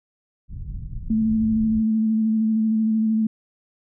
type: low-pass noise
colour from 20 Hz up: pink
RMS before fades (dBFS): -32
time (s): 0.48-1.83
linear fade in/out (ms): 50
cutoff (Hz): 150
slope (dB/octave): 24
type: tone with vibrato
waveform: sine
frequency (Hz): 220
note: A3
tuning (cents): 0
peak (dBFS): -17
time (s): 1.1-3.27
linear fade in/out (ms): 5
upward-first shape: square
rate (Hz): 13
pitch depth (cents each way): 18
effects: none